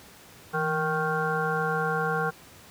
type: harmonic tone with a mistuned harmonic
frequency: 155.56 Hz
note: D#3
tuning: in tune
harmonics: 1 / 3 / 5 / 7 / 9 / 10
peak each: -31 / -30 / -31 / -33 / -30 / -35 dBFS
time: 0.53-2.31 s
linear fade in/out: 20 ms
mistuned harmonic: 1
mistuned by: +90 cents
effects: pink hiss -50 dBFS RMS until 2.7 s + high-pass 80 Hz 12 dB/octave